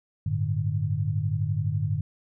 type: chord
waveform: sine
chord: G suspended second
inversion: none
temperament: equal with one note detuned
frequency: 98 / 110 / 148.88 Hz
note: G2 / A2 / D3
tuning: 0 / 0 / +24 cents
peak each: -28 dBFS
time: 0.26-2.01 s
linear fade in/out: 5 ms
effects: none